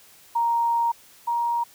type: tone pair in turn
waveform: sine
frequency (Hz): 934 / 942.1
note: A#5 / A#5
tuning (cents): +3 / +18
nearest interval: unison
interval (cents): 15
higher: second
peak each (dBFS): -19 / -21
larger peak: first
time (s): 0.35-0.92 / 1.27-1.64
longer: first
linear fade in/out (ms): 10
effects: white hiss -52 dBFS RMS until 1.74 s